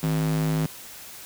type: tone with high-pass filter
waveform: square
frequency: 52.9 Hz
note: G#1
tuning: 33 cents sharp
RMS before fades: -24 dBFS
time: 0.03-0.66 s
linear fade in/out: 0 ms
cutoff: 180 Hz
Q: 5
effects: white hiss -42 dBFS RMS until 1.25 s